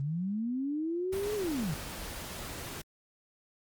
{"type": "linear two-way sweep", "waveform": "sine", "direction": "up then down", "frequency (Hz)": [133.4, 429.5, 133.4], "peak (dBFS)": -30, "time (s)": [0, 1.74], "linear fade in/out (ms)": 0, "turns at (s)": 1.35}
{"type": "noise", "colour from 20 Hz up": "pink", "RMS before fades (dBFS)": -41, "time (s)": [1.12, 2.82], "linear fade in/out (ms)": 10}
{"effects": ["Opus 32 kbps"]}